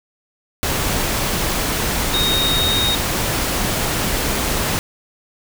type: tone in noise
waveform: sine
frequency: 3729 Hz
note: A#7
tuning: in tune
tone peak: -17 dBFS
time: 2.14-2.95 s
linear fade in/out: 0 ms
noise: pink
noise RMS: -20 dBFS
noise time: 0.63-4.79 s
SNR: 0 dB
effects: none